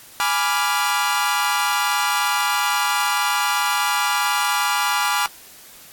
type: chord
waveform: sawtooth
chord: G# diminished seventh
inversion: none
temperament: equal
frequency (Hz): 830.6 / 987.8 / 1174.7 / 1396.9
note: G#5 / B5 / D6 / F6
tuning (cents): 0 / 0 / 0 / 0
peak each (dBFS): -20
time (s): 0.2-5.26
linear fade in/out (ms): 0
effects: white hiss -44 dBFS RMS until 5.92 s + AAC 64 kbps